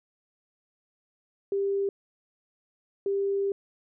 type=tone bursts at uneven times; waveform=sine; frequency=396.2 Hz; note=G4; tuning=18 cents sharp; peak=-24 dBFS; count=2; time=1.52-1.89 / 3.06-3.52 s; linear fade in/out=2 ms; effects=none